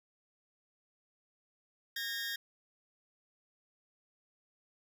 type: tone pair together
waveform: 20% pulse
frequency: 1631.1 / 1844 Hz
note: G#6 / A#6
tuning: -32 / -19 cents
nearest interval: major second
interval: 213 cents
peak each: -35 / -33 dBFS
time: 1.96-2.36 s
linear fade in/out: 5 ms
effects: none